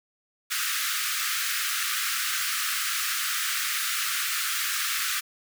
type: high-pass noise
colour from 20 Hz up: pink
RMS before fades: -28 dBFS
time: 0.5-5.21 s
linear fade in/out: 20 ms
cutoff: 1200 Hz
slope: 96 dB/octave
effects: none